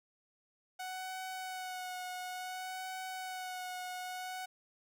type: tone with vibrato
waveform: sawtooth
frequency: 740 Hz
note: F#5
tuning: in tune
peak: -36 dBFS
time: 0.79-4.46 s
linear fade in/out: 10 ms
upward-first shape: sine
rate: 0.57 Hz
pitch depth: 23 cents each way
effects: none